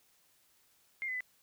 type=tone with pitch steps; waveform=sine; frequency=2118 / 2025 / 2003 Hz; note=C7 / B6 / B6; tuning=+21 / +43 / +24 cents; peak=-34 dBFS; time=1.02-1.206 s; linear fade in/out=0 ms; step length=62 ms; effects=white hiss -69 dBFS RMS until 1.42 s